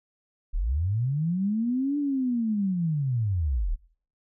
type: linear two-way sweep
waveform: sine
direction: up then down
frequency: 31.96 to 293.7 to 31.96 Hz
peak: -23 dBFS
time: 0.53-3.76 s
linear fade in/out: 20 ms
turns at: 1.98 s
effects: noise-tail reverb RT60 0.5 s tail -21 dB re dry